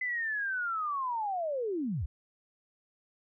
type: linear sweep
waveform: sine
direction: down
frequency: 2035 to 55 Hz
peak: -30 dBFS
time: 0.01-2.06 s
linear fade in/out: 5 ms
effects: none